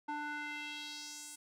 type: tone with band-pass filter sweep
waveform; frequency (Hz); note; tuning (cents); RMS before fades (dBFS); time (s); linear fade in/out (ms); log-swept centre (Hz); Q
square; 296.3; D4; +15; -43; 0.08-1.36; 10; 980 to 9200; 2.2
effects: none